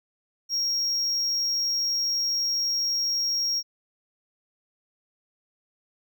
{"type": "tone", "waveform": "triangle", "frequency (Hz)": 5588, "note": "F8", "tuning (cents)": 0, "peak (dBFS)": -22, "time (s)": [0.49, 3.63], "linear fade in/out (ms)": 50, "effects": []}